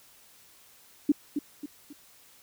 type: tone with echo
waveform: sine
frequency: 291.6 Hz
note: D4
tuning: 12 cents flat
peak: -17 dBFS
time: 1.09-1.12 s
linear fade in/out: 5 ms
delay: 270 ms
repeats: 3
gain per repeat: -8 dB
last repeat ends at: 1.93 s
effects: white hiss -57 dBFS RMS until 2.42 s